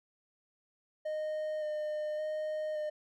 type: tone with vibrato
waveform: triangle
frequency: 612 Hz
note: D#5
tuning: 29 cents flat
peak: -31 dBFS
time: 1.05-2.9 s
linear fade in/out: 10 ms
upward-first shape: square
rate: 0.88 Hz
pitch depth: 13 cents each way
effects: none